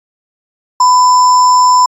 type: tone with sample-and-hold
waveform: sine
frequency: 1000 Hz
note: B5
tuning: 21 cents sharp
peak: -4 dBFS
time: 0.8-1.86 s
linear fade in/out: 5 ms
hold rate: 6300 Hz
effects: resampled to 24000 Hz